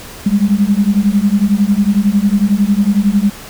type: beating tone pair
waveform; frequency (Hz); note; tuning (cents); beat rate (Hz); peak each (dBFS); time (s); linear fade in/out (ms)
sine; 197.3 / 208.3; G3 / G#3; +11 / +5; 11; -12; 0.26-3.3; 5
effects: pink hiss -32 dBFS RMS until 3.49 s